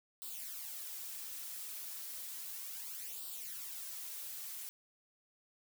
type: noise with flanger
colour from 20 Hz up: blue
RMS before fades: -45 dBFS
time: 0.22-4.69 s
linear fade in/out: 0 ms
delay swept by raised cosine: 0.23 to 4.83 ms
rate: 0.33 Hz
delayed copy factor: +0.65
effects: none